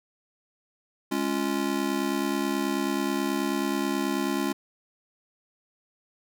square chord, Db major, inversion second, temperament just, 207.9 / 277.2 / 346.5 Hz, Ab3 / Db4 / F4, +2 / 0 / -14 cents, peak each -32 / -29 / -31 dBFS, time 1.11-4.53 s, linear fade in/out 10 ms, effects none

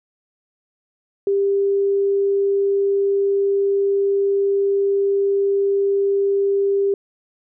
sine tone, 397 Hz, G4, 22 cents sharp, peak -15 dBFS, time 1.27-6.94 s, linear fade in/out 2 ms, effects none

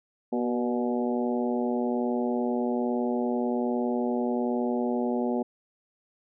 harmonic tone with a mistuned harmonic, 121.2 Hz, B2, 32 cents flat, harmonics 2 / 3 / 4 / 5 / 6 / 7, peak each -27 / -31 / -33 / -35 / -37 / -38 dBFS, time 0.32-5.43 s, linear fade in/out 10 ms, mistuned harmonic 3, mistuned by +44 cents, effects none

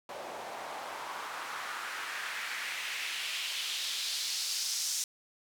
white noise with band-pass filter sweep, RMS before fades -37 dBFS, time 0.09-5.04 s, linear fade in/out 2 ms, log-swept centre 600 to 6200 Hz, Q 1.9, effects none

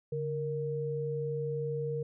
sine tone pair together, 143.46 / 466.1 Hz, D3 / A#4, -40 / 0 cents, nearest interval octave + minor sixth, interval 2040 cents, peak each -35 / -33 dBFS, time 0.12-2.03 s, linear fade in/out 5 ms, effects none

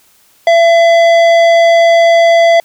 triangle tone with tanh clipping, 673 Hz, E5, 36 cents sharp, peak -6 dBFS, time 0.47-2.6 s, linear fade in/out 2 ms, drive 17 dB, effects white hiss -49 dBFS RMS until 2.64 s

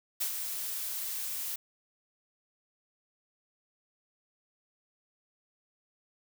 blue noise with ADSR envelope, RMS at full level -30 dBFS, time 0.2-1.56 s, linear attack 13 ms, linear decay 85 ms, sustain -6 dB, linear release 6 ms, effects none

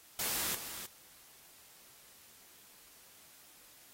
white noise with echo, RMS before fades -35 dBFS, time 0.19-0.55 s, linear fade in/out 2 ms, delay 310 ms, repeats 1, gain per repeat -9 dB, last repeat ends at 0.86 s, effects white hiss -59 dBFS RMS until 3.93 s + AAC 48 kbps

